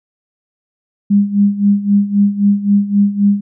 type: tone with tremolo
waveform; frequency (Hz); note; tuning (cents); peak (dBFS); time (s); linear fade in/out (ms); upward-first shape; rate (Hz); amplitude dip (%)
sine; 202.3; G#3; -45; -6; 1.1-3.41; 10; sine; 3.8; 80
effects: none